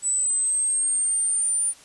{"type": "exponential sweep", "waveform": "sine", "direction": "up", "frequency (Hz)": [7902, 9300], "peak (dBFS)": -20, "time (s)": [0.02, 1.74], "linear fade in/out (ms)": 50, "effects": ["white hiss -50 dBFS RMS until 1.84 s", "resampled to 24000 Hz"]}